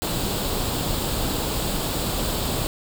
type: noise with comb filter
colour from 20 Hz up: pink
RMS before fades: -25 dBFS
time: 0.02-2.67 s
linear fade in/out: 0 ms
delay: 0.25 ms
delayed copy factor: +0.55
effects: none